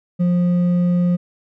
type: tone with hard clipping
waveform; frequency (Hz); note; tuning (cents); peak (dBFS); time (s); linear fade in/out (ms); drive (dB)
sine; 176.6; F3; +20; -15; 0.19-1.17; 20; 4
effects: none